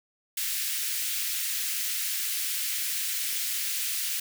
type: high-pass noise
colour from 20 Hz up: white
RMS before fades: -30 dBFS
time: 0.37-4.2 s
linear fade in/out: 5 ms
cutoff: 1800 Hz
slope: 24 dB/octave
effects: none